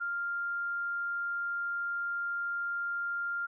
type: tone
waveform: sine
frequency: 1396.9 Hz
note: F6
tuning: in tune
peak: -31 dBFS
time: 0-3.47 s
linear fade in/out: 20 ms
effects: none